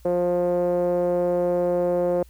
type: tone with low-pass filter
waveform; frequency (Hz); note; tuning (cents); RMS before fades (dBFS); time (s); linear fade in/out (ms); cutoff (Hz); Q
5% pulse; 176.6; F3; +20; -22; 0.05-2.23; 5; 490; 4.5
effects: added 60 Hz sine -47 dBFS peak until 2.29 s + white hiss -59 dBFS RMS until 2.29 s